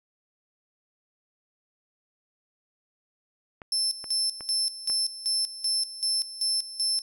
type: clicks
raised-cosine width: 0.5 ms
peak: -26 dBFS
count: 4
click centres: 3.618 / 4.042 / 4.408 / 4.899 s
type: tone with tremolo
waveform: 35% pulse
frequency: 5300 Hz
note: E8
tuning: 9 cents sharp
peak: -21 dBFS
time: 3.72-7.02 s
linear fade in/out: 2 ms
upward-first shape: square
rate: 2.6 Hz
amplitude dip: 80%
effects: none